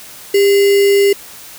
sine tone with sample-and-hold, 399.8 Hz, G4, 34 cents sharp, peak -7 dBFS, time 0.34-1.13 s, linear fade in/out 5 ms, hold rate 2450 Hz, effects white hiss -35 dBFS RMS until 1.58 s

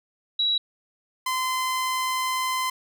sine / sawtooth tone pair in turn, 3890 / 1030.3 Hz, B7 / C6, -27 / -27 cents, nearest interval octave + major seventh, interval 2300 cents, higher first, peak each -20 dBFS, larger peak neither, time 0.39-0.58 / 1.26-2.7 s, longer second, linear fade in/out 5 ms, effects none

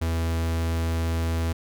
45% pulse tone, 82.41 Hz, E2, in tune, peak -23 dBFS, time 0.01-1.53 s, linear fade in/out 10 ms, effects none

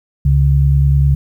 sine tone pair together, 69.9 / 139.8 Hz, C#2 / C#3, +15 / +15 cents, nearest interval octave, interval 1200 cents, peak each -11 dBFS, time 0.25-1.15 s, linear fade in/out 5 ms, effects 8-bit

